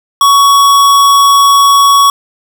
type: tone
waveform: square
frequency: 1120 Hz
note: C#6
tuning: 18 cents sharp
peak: -4 dBFS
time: 0.21-2.1 s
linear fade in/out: 2 ms
effects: none